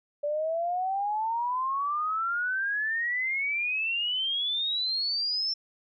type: exponential sweep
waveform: sine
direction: up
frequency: 578 to 5400 Hz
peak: -26 dBFS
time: 0.23-5.54 s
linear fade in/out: 10 ms
effects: none